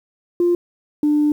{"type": "tone pair in turn", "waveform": "sine", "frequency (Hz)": [349.2, 297.5], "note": ["F4", "D4"], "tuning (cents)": [0, 22], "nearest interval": "minor third", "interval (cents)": 278, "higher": "first", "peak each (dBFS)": -12, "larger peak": "neither", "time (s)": [[0.4, 0.55], [1.03, 1.32]], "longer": "second", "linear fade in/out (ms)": 2, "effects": ["tanh soft clip ceiling -9 dBFS", "8-bit"]}